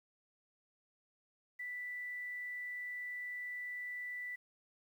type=tone with quantisation; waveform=sine; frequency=1975.5 Hz; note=B6; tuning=in tune; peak=-40 dBFS; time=1.59-4.36 s; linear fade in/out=10 ms; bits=11; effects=none